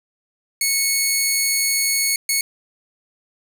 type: tone bursts at uneven times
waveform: 10% pulse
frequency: 2204 Hz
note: C#7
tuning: 11 cents flat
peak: -8 dBFS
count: 2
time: 0.61-2.16 / 2.29-2.41 s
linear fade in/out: 2 ms
effects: none